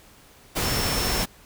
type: tone in noise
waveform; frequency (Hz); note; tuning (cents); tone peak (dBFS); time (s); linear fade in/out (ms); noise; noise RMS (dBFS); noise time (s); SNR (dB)
sine; 5380; E8; +34; -30; 0.63-1.24; 20; pink; -25; 0.55-1.26; -8
effects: pink hiss -52 dBFS RMS until 1.45 s